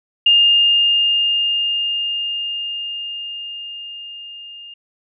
sine tone with level ramp, 2820 Hz, F7, 16 cents sharp, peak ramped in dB -8 to -34 dBFS, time 0.26-4.74 s, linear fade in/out 5 ms, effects none

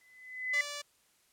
sine tone with exponential growth, 2017 Hz, B6, 36 cents sharp, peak -24 dBFS, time 0.01-0.61 s, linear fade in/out 2 ms, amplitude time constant 130 ms
5% pulse tone, 581 Hz, D5, 19 cents flat, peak -27 dBFS, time 0.53-0.82 s, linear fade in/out 10 ms
effects white hiss -69 dBFS RMS until 1.32 s + low-pass 12000 Hz 12 dB/octave

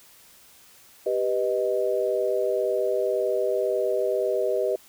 sine chord, G augmented, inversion none, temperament equal, 392 / 493.9 / 622.3 Hz, G4 / B4 / D#5, 0 / 0 / 0 cents, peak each -26 dBFS, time 1.06-4.76 s, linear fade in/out 5 ms, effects white hiss -53 dBFS RMS until 4.88 s

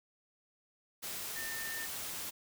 sine tone in noise, 1807 Hz, A6, 46 cents sharp, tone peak -41 dBFS, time 1.35-1.87 s, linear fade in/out 20 ms, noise white, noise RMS -41 dBFS, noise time 1.02-2.31 s, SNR -3 dB, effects none

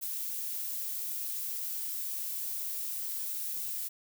violet noise, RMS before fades -36 dBFS, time 0.01-3.89 s, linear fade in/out 20 ms, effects none

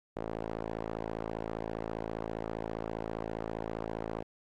sawtooth tone with band-pass filter, 55 Hz, A1, in tune, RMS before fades -38 dBFS, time 0.16-4.23 s, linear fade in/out 10 ms, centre 530 Hz, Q 1.2, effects AAC 32 kbps

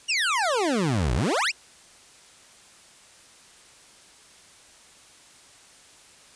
25% pulse exponential two-way sweep, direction down then up, 2960 to 55 to 2960 Hz, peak -18 dBFS, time 0.08-1.52 s, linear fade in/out 20 ms, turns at 1.14 s, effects white hiss -52 dBFS RMS until 6.35 s + resampled to 22050 Hz

